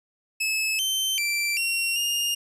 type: tone with pitch steps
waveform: sawtooth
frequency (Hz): 2597 / 3100 / 2345 / 2741 / 2826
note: E7 / G7 / D7 / F7 / F7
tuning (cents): -26 / -20 / -3 / -33 / +20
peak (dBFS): -20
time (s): 0.4-2.35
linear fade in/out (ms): 10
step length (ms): 390
effects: resampled to 32000 Hz